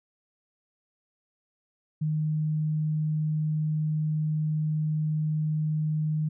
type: tone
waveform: sine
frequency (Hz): 154.2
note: D#3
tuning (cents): -15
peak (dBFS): -24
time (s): 2.01-6.29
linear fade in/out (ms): 10
effects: none